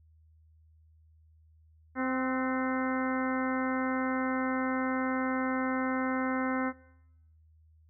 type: harmonic tone with a mistuned harmonic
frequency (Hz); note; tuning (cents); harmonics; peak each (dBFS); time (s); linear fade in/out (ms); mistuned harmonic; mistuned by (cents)
260; C4; -11; 1 / 2 / 3 / 4 / 5 / 6 / 7 / 8; -30 / -37 / -39 / -39 / -39 / -39 / -41 / -43; 1.95-6.73; 50; 6; -46
effects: noise-tail reverb RT60 0.9 s tail -22 dB re dry + added 79 Hz sine -58 dBFS peak until 7.89 s